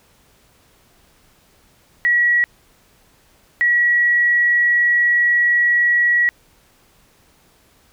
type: tone bursts at uneven times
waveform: sine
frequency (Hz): 1923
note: B6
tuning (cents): -47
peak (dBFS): -12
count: 2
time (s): 2.05-2.44 / 3.61-6.29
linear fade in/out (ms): 0
effects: pink hiss -55 dBFS RMS until 7.92 s